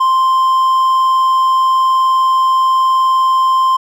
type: tone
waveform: triangle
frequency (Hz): 1046.5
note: C6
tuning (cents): 0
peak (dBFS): -7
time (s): 0-3.77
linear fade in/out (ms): 10
effects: none